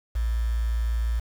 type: tone with quantisation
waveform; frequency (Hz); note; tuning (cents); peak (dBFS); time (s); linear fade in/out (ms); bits
sine; 57.2; A#1; -32; -22; 0.15-1.2; 10; 7
effects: none